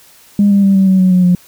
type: tone with pitch steps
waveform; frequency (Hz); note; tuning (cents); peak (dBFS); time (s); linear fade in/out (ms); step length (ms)
sine; 203.2 / 199.48 / 195.83 / 192.24 / 188.72 / 185.26 / 181.87 / 178.54; G#3 / G3 / G3 / G3 / F#3 / F#3 / F#3 / F3; -38 / +30 / -1 / -34 / +34 / +2 / -30 / +38; -5; 0.39-1.35; 2; 120
effects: tanh soft clip ceiling -2 dBFS + white hiss -44 dBFS RMS until 1.47 s